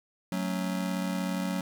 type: chord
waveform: square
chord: F# minor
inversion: none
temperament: just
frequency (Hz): 185 / 222 / 277.5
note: F#3 / A3 / C#4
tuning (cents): 0 / +16 / +2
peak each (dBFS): -31 / -37 / -37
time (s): 0.32-1.61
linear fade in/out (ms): 2
effects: 10-bit